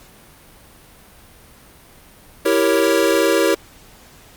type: chord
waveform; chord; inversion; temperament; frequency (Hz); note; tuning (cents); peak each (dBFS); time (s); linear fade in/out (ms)
square; E diminished seventh; none; equal; 329.6 / 392 / 466.2 / 554.4; E4 / G4 / Bb4 / Db5; 0 / 0 / 0 / 0; -20; 2.45-3.55; 10
effects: pink hiss -46 dBFS RMS until 4.36 s + Opus 48 kbps